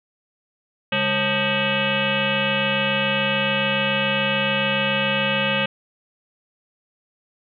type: tone with frequency modulation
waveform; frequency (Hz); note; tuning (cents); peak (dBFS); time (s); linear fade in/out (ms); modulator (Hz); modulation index
sine; 1568; G6; 0; -18; 0.92-5.66; 5; 341; 4.5
effects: none